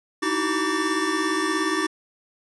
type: tone cluster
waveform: square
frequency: 307.5 / 324.7 / 379.5 / 1157 / 1798 Hz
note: D#4 / E4 / F#4 / D6 / A6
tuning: -20 / -26 / +44 / -26 / +37 cents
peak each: -29 dBFS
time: 0.22-1.87 s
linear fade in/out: 10 ms
effects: resampled to 22050 Hz